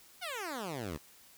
10% pulse exponential sweep, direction down, 767 to 69.3 Hz, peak -29 dBFS, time 0.21-0.98 s, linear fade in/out 20 ms, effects white hiss -59 dBFS RMS until 1.37 s

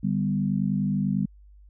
sine chord, G major, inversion second, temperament equal, 146.83 / 196 / 246.9 Hz, D3 / G3 / B3, 0 / 0 / 0 cents, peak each -28 / -24 / -30 dBFS, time 0.03-1.26 s, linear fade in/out 10 ms, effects added 50 Hz sine -48 dBFS peak until 1.69 s

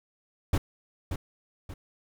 brown noise with echo, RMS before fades -23 dBFS, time 0.53-0.58 s, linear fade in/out 5 ms, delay 580 ms, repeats 2, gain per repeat -8 dB, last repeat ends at 1.74 s, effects none

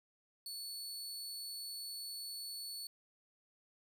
sawtooth tone, 4435 Hz, C#8, in tune, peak -40 dBFS, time 0.46-2.87 s, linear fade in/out 2 ms, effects none

